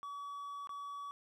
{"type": "tone with dropouts", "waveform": "triangle", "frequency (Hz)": 1138, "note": "C#6", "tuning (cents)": 45, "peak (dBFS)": -40, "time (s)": [0.03, 1.11], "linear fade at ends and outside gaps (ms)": 0, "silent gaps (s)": [0.672, 0.693], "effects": []}